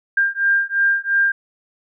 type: beating tone pair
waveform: sine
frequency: 1596 / 1598.9 Hz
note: G6 / G6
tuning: +31 / +34 cents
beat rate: 2.9 Hz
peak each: -18 dBFS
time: 0.17-1.32 s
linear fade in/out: 5 ms
effects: none